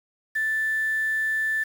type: tone with quantisation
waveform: sine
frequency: 1760 Hz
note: A6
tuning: in tune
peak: -22 dBFS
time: 0.35-1.64 s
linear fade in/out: 10 ms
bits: 7
effects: none